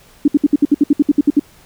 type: tone bursts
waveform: sine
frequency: 290.1 Hz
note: D4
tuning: 21 cents flat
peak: -6 dBFS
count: 13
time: 0.25-1.396 s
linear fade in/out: 5 ms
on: 30 ms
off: 63 ms
effects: pink hiss -47 dBFS RMS until 1.65 s